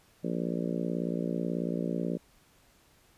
harmonic tone, 58.27 Hz, A#1, in tune, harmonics 3 / 4 / 5 / 6 / 7 / 8 / 9 / 10, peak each -33 / -35 / -37 / -39 / -40 / -41 / -42 / -43 dBFS, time 0.23-2.18 s, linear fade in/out 20 ms, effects pink hiss -63 dBFS RMS until 3.17 s + resampled to 32000 Hz

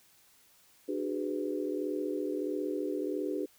sine chord, G# half-diminished seventh, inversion second, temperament just, 299 / 373.8 / 415.3 / 498.4 Hz, D4 / F#4 / G#4 / B4, +31 / +18 / 0 / +16 cents, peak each -35 / -36 / -37 / -39 dBFS, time 0.88-3.46 s, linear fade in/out 10 ms, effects white hiss -63 dBFS RMS until 3.58 s

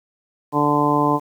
harmonic tone, 146.83 Hz, D3, in tune, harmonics 1 / 2 / 3 / 4 / 5 / 6 / 7, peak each -25 / -20 / -24 / -26 / -26 / -22 / -20 dBFS, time 0.52-1.2 s, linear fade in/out 50 ms, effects 8-bit

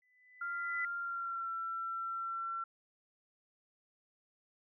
sine tone with exponential growth, 1999 Hz, B6, 20 cents sharp, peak -33 dBFS, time 0.02-0.85 s, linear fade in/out 2 ms, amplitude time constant 180 ms
sine tone with pitch glide, 1393 to 1350.2 Hz, F6 to E6, -5 to +41 cents, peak -36 dBFS, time 0.41-2.64 s, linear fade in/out 5 ms, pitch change -54 cents, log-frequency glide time 0.97-1.49 s
effects none

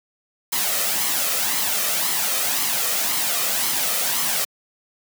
white noise with flanger, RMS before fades -22 dBFS, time 0.52-4.45 s, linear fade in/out 10 ms, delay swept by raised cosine 0.96 to 1.64 ms, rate 1.9 Hz, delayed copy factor +0.5, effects high-pass 200 Hz 12 dB/octave

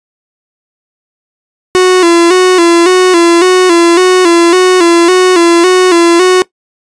45% pulse tone with vibrato, 353.7 Hz, F4, 22 cents sharp, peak -3 dBFS, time 1.75-6.42 s, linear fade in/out 0 ms, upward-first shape square, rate 1.8 Hz, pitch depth 69 cents each way, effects noise-tail reverb RT60 0.1 s tail -19 dB re dry + resampled to 22050 Hz

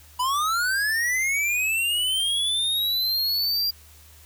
square linear sweep, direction up, 973 to 4795 Hz, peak -22 dBFS, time 0.19-3.71 s, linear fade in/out 10 ms, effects added 76 Hz sine -50 dBFS peak until 4.25 s + white hiss -52 dBFS RMS until 4.25 s

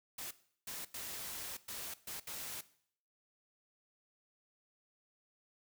white noise bursts at uneven times, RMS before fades -44 dBFS, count 6, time 0.18-0.31 / 0.67-0.85 / 0.94-1.57 / 1.68-1.94 / 2.07-2.2 / 2.27-2.61 s, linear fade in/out 5 ms, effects noise-tail reverb RT60 0.6 s tail -17 dB re dry

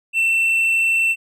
triangle tone, 2687 Hz, E7, 33 cents sharp, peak -13 dBFS, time 0.13-1.16 s, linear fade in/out 50 ms, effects none

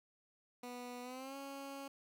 15% pulse tone with pitch glide, 245.7 to 275.8 Hz, B3 to C#4, -9 to -9 cents, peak -39 dBFS, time 0.63-1.88 s, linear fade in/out 5 ms, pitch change +200 cents, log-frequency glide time 1.02-1.36 s, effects none

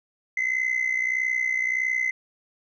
sine tone with amplitude modulation, 2050 Hz, C7, 36 cents flat, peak -17 dBFS, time 0.37-2.11 s, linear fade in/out 5 ms, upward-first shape sine, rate 61.6 Hz, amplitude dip 80%, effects tanh soft clip ceiling -18 dBFS

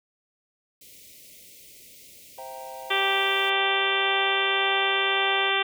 white band-stop noise, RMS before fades -49 dBFS, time 0.81-3.5 s, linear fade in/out 5 ms, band 620 to 2000 Hz, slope 96 dB/octave
triangle chord, C dominant seventh, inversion none, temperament equal, 523.3 / 659.3 / 784 / 932.3 Hz, C5 / E5 / G5 / Bb5, 0 / 0 / 0 / 0 cents, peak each -40 / -42 / -39 / -40 dBFS, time 2.38-5.5 s, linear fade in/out 2 ms
harmonic tone, 391.1 Hz, G4, 4 cents flat, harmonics 1 / 2 / 3 / 4 / 5 / 6 / 7 / 8 / 9, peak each -30 / -30 / -30 / -30 / -30 / -30 / -30 / -30 / -30 dBFS, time 2.9-5.63 s, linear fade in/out 10 ms
effects none

